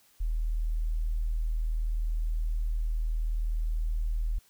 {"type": "tone", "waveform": "sine", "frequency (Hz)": 39.65, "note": "D#1", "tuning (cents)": 33, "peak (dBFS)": -26, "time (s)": [0.2, 4.39], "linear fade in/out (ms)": 10, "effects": ["white hiss -63 dBFS RMS until 4.49 s"]}